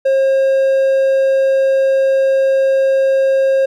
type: tone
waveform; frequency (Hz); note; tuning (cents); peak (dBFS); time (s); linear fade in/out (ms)
triangle; 537; C5; +45; -8; 0.05-3.66; 10
effects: none